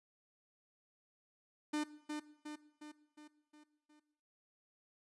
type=tone with echo; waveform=45% pulse; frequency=300.5 Hz; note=D4; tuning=40 cents sharp; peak=-34 dBFS; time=1.73-1.84 s; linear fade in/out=10 ms; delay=360 ms; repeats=6; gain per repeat=-5 dB; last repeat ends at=4 s; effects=noise-tail reverb RT60 1.0 s tail -18 dB re dry + resampled to 24000 Hz